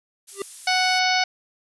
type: noise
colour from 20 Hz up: violet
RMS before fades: -34 dBFS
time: 0.27-1 s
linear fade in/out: 20 ms
type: tone with exponential growth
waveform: square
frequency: 395.7 Hz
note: G4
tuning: 16 cents sharp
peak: -23 dBFS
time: 0.32-0.42 s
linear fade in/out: 2 ms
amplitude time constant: 20 ms
type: harmonic tone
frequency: 740 Hz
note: F#5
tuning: in tune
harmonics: 1 / 2 / 3 / 4 / 5 / 6 / 7 / 8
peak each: -22 / -26 / -24 / -30 / -31 / -27 / -28 / -34 dBFS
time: 0.67-1.24 s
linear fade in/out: 5 ms
effects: resampled to 24000 Hz